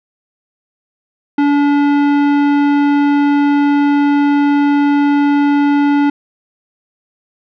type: tone with tanh clipping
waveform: sine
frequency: 287.1 Hz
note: D4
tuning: 39 cents flat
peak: -11 dBFS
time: 1.38-6.1 s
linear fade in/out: 5 ms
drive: 16 dB
effects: none